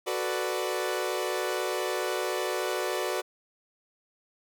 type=chord; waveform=sawtooth; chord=B minor seventh; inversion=second; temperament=equal; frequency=370 / 440 / 493.9 / 587.3 Hz; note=F#4 / A4 / B4 / D5; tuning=0 / 0 / 0 / 0 cents; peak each=-28 / -32 / -30 / -30 dBFS; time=0.06-3.22 s; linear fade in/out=20 ms; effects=none